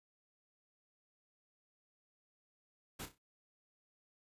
pink noise with echo, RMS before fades -45 dBFS, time 2.99-3.06 s, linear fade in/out 10 ms, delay 31 ms, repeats 4, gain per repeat -9 dB, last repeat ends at 3.184 s, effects resampled to 32000 Hz

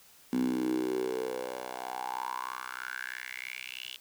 10% pulse tone with high-pass filter sweep, 63.1 Hz, B1, 38 cents sharp, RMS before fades -35 dBFS, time 0.33-3.96 s, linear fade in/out 0 ms, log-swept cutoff 240 to 3100 Hz, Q 6.9, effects white hiss -58 dBFS RMS until 4 s

